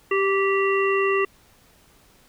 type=harmonic tone with a mistuned harmonic; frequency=392 Hz; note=G4; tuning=in tune; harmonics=1 / 3 / 5 / 7; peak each=-20 / -25 / -27 / -28 dBFS; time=0.11-1.25 s; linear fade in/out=5 ms; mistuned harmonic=3; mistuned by=-18 cents; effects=pink hiss -56 dBFS RMS until 2.28 s